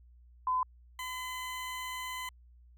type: tone pair in turn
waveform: sine / 20% pulse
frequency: 1016 / 1016 Hz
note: B5 / B5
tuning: +49 / +49 cents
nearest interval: unison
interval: 0 cents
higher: neither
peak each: -27 / -32 dBFS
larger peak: first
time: 0.47-0.63 / 0.99-2.29 s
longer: second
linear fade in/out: 2 ms
effects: added 60 Hz sine -55 dBFS peak until 2.77 s